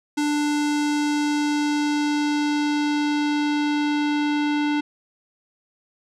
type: tone with low-pass filter sweep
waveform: square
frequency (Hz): 295.2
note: D4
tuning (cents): +9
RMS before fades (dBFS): -22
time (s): 0.17-4.81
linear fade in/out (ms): 10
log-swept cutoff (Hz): 8200 to 3300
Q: 1.2
effects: none